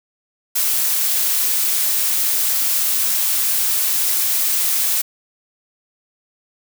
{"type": "noise", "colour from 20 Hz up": "blue", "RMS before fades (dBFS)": -18, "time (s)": [0.55, 5.02], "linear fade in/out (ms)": 10, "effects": []}